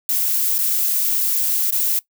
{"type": "noise with dropouts", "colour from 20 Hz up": "violet", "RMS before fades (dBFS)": -19, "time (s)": [0.09, 1.99], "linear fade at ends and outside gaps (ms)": 1, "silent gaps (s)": [[0.582, 0.588], [1.706, 1.723]], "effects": ["noise-tail reverb RT60 0.1 s tail -19 dB re dry"]}